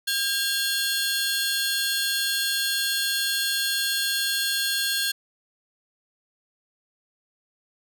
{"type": "tone cluster", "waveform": "sawtooth", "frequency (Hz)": [1610, 2764, 3423, 4288], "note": ["G6", "F7", "A7", "C8"], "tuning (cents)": [46, -19, -48, 42], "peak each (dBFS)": [-24, -31, -27, -24], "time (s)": [0.07, 5.12], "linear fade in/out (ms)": 10, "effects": []}